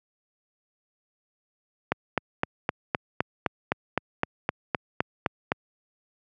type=click train; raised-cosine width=0.5 ms; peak=-7 dBFS; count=15; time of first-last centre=1.92-5.519 s; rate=3.89 Hz; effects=high-pass 100 Hz 12 dB/octave